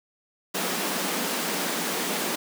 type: high-pass noise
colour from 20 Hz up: pink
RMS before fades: -28 dBFS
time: 0.54-2.36 s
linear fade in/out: 10 ms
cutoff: 170 Hz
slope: 96 dB/octave
effects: none